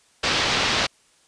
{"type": "low-pass noise", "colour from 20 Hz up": "white", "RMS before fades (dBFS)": -22, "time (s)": [0.23, 0.87], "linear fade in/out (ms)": 10, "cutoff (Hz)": 4700, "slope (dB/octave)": 24, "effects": ["white hiss -59 dBFS RMS until 1.27 s", "resampled to 22050 Hz"]}